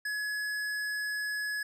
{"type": "tone with hard clipping", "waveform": "triangle", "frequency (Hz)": 1692, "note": "G#6", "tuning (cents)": 32, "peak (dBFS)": -33, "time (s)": [0.05, 1.63], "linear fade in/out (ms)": 5, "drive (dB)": 17, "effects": []}